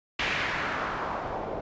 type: noise with low-pass filter sweep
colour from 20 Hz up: white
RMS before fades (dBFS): -31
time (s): 0.19-1.61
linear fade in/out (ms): 5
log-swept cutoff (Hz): 2600 to 620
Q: 1.8
effects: resampled to 16000 Hz